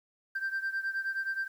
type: beating tone pair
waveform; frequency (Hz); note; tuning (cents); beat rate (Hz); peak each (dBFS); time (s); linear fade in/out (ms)
sine; 1568 / 1577.5; G6 / G6; 0 / +10; 9.5; -31 / -34; 0.35-1.48; 10
effects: tanh soft clip ceiling -27 dBFS + 10-bit